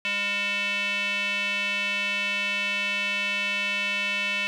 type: tone with band-pass filter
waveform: square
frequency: 202.5 Hz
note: G#3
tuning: 43 cents flat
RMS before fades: -27 dBFS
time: 0.05-4.47 s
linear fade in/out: 0 ms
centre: 2600 Hz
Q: 5.3
effects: none

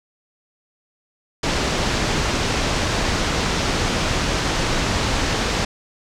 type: low-pass noise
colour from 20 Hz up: pink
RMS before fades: -21 dBFS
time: 1.43-5.65 s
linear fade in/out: 5 ms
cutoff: 6700 Hz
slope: 24 dB/octave
effects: none

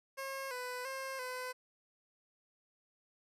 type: tone with pitch steps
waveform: 15% pulse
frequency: 540 / 498.6 / 533 / 506 Hz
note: C#5 / B4 / C5 / B4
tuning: -45 / +16 / +32 / +42 cents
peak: -33 dBFS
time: 0.17-1.53 s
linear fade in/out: 20 ms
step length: 340 ms
effects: resampled to 32000 Hz

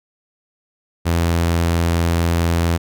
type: tone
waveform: sawtooth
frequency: 84.4 Hz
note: E2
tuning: 41 cents sharp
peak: -11 dBFS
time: 1.05-2.78 s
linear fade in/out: 20 ms
effects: none

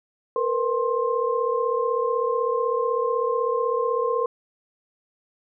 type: tone cluster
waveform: sine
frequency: 461.8 / 497.8 / 1057 Hz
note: A#4 / B4 / C6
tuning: -16 / +14 / +17 cents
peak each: -24 / -25 / -26 dBFS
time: 0.36-4.26 s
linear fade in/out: 2 ms
effects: none

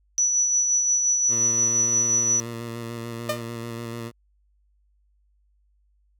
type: tone with tremolo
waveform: sine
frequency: 5920 Hz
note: F#8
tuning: in tune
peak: -17 dBFS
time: 0.18-2.4 s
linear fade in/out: 0 ms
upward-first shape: sine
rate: 5.7 Hz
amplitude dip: 35%
type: tone with vibrato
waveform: 15% pulse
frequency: 116.54 Hz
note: A#2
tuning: in tune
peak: -25 dBFS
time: 1.28-4.12 s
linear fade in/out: 50 ms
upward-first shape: square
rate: 6.8 Hz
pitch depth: 20 cents each way
type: tone with exponential decay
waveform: sawtooth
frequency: 605 Hz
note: D#5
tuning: 49 cents flat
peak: -16 dBFS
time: 3.29-3.46 s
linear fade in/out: 5 ms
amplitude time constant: 35 ms
effects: added 50 Hz sine -61 dBFS peak until 6.19 s

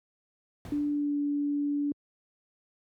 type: noise with exponential decay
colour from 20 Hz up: brown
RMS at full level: -35 dBFS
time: 0.65-1.21 s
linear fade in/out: 1 ms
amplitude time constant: 120 ms
type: tone with pitch glide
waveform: sine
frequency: 292.2 to 288.8 Hz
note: D4 to D4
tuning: -9 to -29 cents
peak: -26 dBFS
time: 0.72-1.92 s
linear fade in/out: 2 ms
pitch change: -20 cents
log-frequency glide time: 0.91-1.18 s
effects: high-pass 80 Hz 12 dB/octave

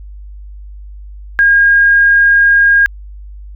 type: tone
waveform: sine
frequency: 1624 Hz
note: G#6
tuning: 39 cents flat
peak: -5 dBFS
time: 1.39-2.86 s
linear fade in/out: 0 ms
effects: added 50 Hz sine -28 dBFS peak until 3.55 s

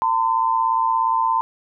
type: tone pair together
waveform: sine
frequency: 905.9 / 1023 Hz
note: A#5 / C6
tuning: -50 / -39 cents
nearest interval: major second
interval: 211 cents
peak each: -19 dBFS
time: 0.02-1.41 s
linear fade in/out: 0 ms
effects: none

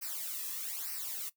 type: noise with flanger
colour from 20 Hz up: blue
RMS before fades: -39 dBFS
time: 0.01-1.3 s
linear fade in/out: 20 ms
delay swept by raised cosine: 0.28 to 1.38 ms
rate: 1.1 Hz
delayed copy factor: -0.85
effects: noise-tail reverb RT60 0.1 s tail -17 dB re dry

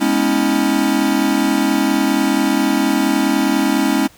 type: chord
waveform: square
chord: C# minor seventh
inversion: second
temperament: equal with one note detuned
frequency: 207.7 / 246.9 / 277.2 / 321.5 Hz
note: G#3 / B3 / C#4 / E4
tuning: 0 / 0 / 0 / -43 cents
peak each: -21 / -22 / -18 / -20 dBFS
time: 0-4.08 s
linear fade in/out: 20 ms
effects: pink hiss -47 dBFS RMS until 4.17 s

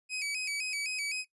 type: tone with vibrato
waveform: sawtooth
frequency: 2400 Hz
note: D7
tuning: 37 cents sharp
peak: -29 dBFS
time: 0.09-1.25 s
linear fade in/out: 50 ms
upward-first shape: square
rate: 3.9 Hz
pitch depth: 86 cents each way
effects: noise-tail reverb RT60 0.1 s tail -18 dB re dry + resampled to 24000 Hz

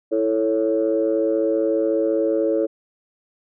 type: chord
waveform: sine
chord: A major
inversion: second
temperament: equal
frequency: 329.6 / 440 / 554.4 Hz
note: E4 / A4 / C#5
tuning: 0 / 0 / 0 cents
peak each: -21 dBFS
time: 0.11-2.67 s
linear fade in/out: 20 ms
effects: tanh soft clip ceiling -9 dBFS

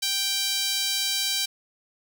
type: tone with high-pass filter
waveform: sawtooth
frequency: 784 Hz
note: G5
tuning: in tune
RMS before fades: -26 dBFS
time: 0.02-1.46 s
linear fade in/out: 10 ms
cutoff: 3800 Hz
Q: 1.8
effects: none

